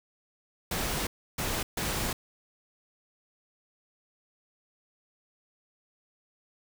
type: noise bursts at uneven times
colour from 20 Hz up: pink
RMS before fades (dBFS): -31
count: 3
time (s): 0.71-1.07 / 1.38-1.63 / 1.77-2.13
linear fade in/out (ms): 5
effects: none